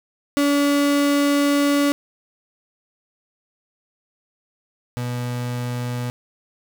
35% pulse tone pair in turn, 285.7 / 122.5 Hz, D4 / B2, -48 / -14 cents, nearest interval octave + minor third, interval 1466 cents, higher first, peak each -14 / -22 dBFS, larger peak first, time 0.37-1.92 / 4.97-6.1 s, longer first, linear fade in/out 0 ms, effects none

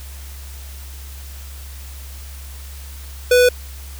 square tone, 494.6 Hz, B4, 3 cents sharp, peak -10 dBFS, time 3.31-3.49 s, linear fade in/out 5 ms, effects added 68 Hz sine -32 dBFS peak until 3.99 s + white hiss -41 dBFS RMS until 3.99 s

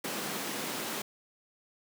pink high-pass noise, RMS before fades -36 dBFS, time 0.04-1.02 s, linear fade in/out 5 ms, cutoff 180 Hz, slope 24 dB/octave, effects none

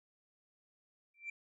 sine tone with exponential growth, 2349 Hz, D7, in tune, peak -35 dBFS, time 1.14-1.3 s, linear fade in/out 5 ms, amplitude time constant 34 ms, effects tanh soft clip ceiling -36 dBFS

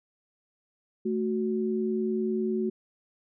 sine tone pair together, 220 / 370 Hz, A3 / F#4, 0 / 0 cents, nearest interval major sixth, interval 900 cents, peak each -28 dBFS, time 1.05-2.7 s, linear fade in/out 10 ms, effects none

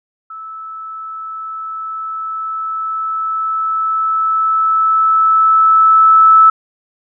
sine tone with level ramp, 1309 Hz, E6, 13 cents flat, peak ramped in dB -27 to -3 dBFS, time 0.3-6.5 s, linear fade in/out 5 ms, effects none

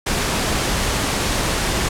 pink noise, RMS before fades -20 dBFS, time 0.06-1.89 s, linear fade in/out 10 ms, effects low-pass 10000 Hz 12 dB/octave

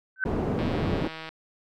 sine tone with exponential growth, 1529 Hz, G6, 44 cents flat, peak -18 dBFS, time 0.16-0.24 s, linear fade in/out 1 ms, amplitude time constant 16 ms
white low-pass noise, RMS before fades -27 dBFS, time 0.25-1.08 s, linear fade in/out 10 ms, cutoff 380 Hz, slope 12 dB/octave
click train, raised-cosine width 0.3 ms, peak -22 dBFS, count 113, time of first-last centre 0.59-1.29 s, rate 160 Hz
effects none

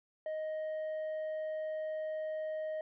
sine tone with tanh clipping, 624 Hz, D#5, 5 cents sharp, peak -36 dBFS, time 0.26-2.81 s, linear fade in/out 2 ms, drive 4 dB, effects none

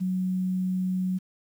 sine tone with quantisation, 185 Hz, F#3, in tune, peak -24 dBFS, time 0-1.19 s, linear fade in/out 20 ms, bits 9, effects none

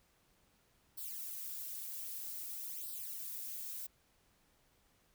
violet noise with flanger, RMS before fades -44 dBFS, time 0.97-3.87 s, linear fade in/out 10 ms, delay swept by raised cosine 0.22 to 4.52 ms, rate 0.52 Hz, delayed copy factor +0.9, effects pink hiss -72 dBFS RMS until 5.14 s

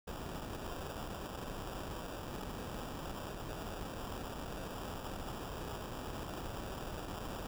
pink noise with sample-and-hold, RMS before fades -43 dBFS, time 0.07-7.47 s, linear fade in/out 5 ms, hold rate 2100 Hz, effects none

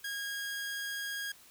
sawtooth tone, 1635 Hz, G#6, 28 cents flat, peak -32 dBFS, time 0.04-1.32 s, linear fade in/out 5 ms, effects white hiss -58 dBFS RMS until 1.5 s

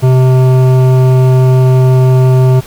sine tone with hard clipping, 129 Hz, C3, 24 cents flat, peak -6 dBFS, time 0.02-2.61 s, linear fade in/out 20 ms, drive 13 dB, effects pink hiss -33 dBFS RMS until 2.66 s

